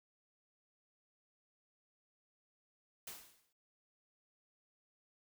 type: noise with exponential decay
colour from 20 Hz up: white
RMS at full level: -45 dBFS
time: 3.07-3.53 s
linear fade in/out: 5 ms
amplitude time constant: 100 ms
effects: none